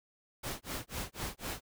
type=noise with tremolo; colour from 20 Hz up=pink; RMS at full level=-37 dBFS; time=0.43-1.61 s; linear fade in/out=10 ms; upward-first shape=sine; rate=4 Hz; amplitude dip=100%; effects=none